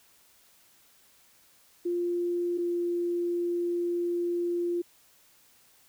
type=tone pair in turn; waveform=sine; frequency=349.2 / 347.5 Hz; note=F4 / F4; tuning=0 / -9 cents; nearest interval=unison; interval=9 cents; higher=first; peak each=-26 dBFS; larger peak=neither; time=1.85-2.58 / 2.58-4.82 s; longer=second; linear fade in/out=10 ms; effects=white hiss -61 dBFS RMS until 5.88 s